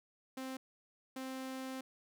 sawtooth tone bursts at uneven times, 262.2 Hz, C4, 4 cents sharp, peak -37 dBFS, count 2, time 0.37-0.57 / 1.16-1.81 s, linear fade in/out 5 ms, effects none

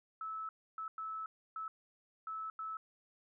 sine tone bursts at uneven times, 1305 Hz, E6, 18 cents flat, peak -39 dBFS, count 6, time 0.21-0.49 / 0.78-0.88 / 0.98-1.26 / 1.56-1.68 / 2.27-2.5 / 2.59-2.77 s, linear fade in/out 2 ms, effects none

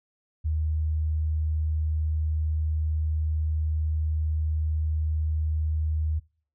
sine tone, 77.78 Hz, D#2, in tune, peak -23 dBFS, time 0.44-6.2 s, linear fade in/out 20 ms, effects noise-tail reverb RT60 0.5 s tail -25 dB re dry

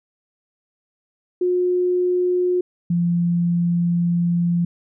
sine tone pair in turn, 360 / 172.57 Hz, F#4 / F3, -47 / -20 cents, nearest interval octave + minor second, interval 1273 cents, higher first, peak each -16 dBFS, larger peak neither, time 1.41-2.61 / 2.9-4.65 s, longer second, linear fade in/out 5 ms, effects none

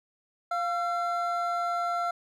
triangle tone pair together, 698.5 / 1354.9 Hz, F5 / E6, 0 / +47 cents, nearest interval major seventh, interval 1147 cents, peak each -27 / -28 dBFS, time 0.51-2.11 s, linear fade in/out 5 ms, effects none

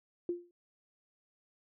sine tone with exponential decay, 349.2 Hz, F4, in tune, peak -28 dBFS, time 0.29-0.51 s, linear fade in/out 2 ms, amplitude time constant 47 ms, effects none

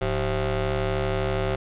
20% pulse ring-modulated tone, 141.1 Hz, C#3, 31 cents sharp, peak -15 dBFS, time 0.01-1.56 s, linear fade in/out 10 ms, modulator 246 Hz, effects resampled to 8000 Hz + 9-bit

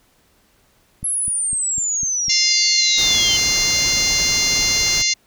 click train, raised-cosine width 5 ms, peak -21 dBFS, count 6, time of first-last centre 1.03-2.283 s, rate 3.99 Hz
sine exponential sweep, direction down, 11175 to 3033 Hz, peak -18 dBFS, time 1.04-3.37 s, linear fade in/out 5 ms
harmonic tone, 698.5 Hz, F5, in tune, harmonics 3 / 4 / 5 / 6 / 7 / 8 / 9 / 10, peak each -23 / -27 / -29 / -21 / -24 / -24 / -21 / -29 dBFS, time 2.29-5.14 s, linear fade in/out 10 ms
pink noise, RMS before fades -29 dBFS, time 2.97-5.03 s, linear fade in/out 20 ms
effects pink hiss -58 dBFS RMS until 5.26 s

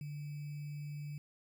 sine tone with sample-and-hold, 146.83 Hz, D3, in tune, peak -40 dBFS, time 0.01-1.18 s, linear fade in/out 2 ms, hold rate 2450 Hz, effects none

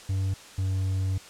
triangle tone pair in turn, 96 / 95.06 Hz, G2 / F#2, -36 / +47 cents, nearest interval unison, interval 17 cents, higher first, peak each -22 dBFS, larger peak neither, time 0.09-0.34 / 0.58-1.18 s, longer second, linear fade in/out 5 ms, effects white hiss -47 dBFS RMS until 1.29 s + low-pass 8000 Hz 12 dB/octave

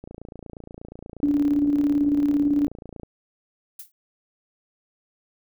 click train, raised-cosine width 2 ms, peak -25 dBFS, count 86, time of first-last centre 0.04-3.033 s, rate 28.4 Hz
sine tone with tremolo, 289.2 Hz, D4, 27 cents flat, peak -16 dBFS, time 1.23-2.67 s, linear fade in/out 0 ms, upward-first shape square, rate 18 Hz, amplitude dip 40%
violet noise with exponential decay, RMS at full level -33 dBFS, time 3.79-3.92 s, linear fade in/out 5 ms, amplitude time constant 28 ms
effects none

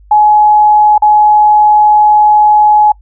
sine tone with dropouts, 844 Hz, G#5, 28 cents sharp, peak -3 dBFS, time 0.11-2.92 s, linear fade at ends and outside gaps 5 ms, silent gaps 0.98-1.021 s, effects noise-tail reverb RT60 0.1 s tail -24 dB re dry + added 50 Hz sine -37 dBFS peak until 3.01 s

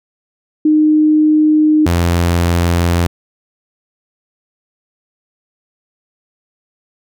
sine / sawtooth tone pair in turn, 306.8 / 86.09 Hz, D#4 / F2, -24 / -24 cents, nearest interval octave + minor seventh, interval 2200 cents, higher first, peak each -7 dBFS, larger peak neither, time 0.65-1.86 / 1.86-3.07 s, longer neither, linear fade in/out 5 ms, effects none

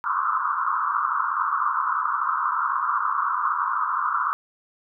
pink band-pass noise, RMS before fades -24 dBFS, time 0.04-4.33 s, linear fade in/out 0 ms, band 1000 to 1400 Hz, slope 96 dB/octave, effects none

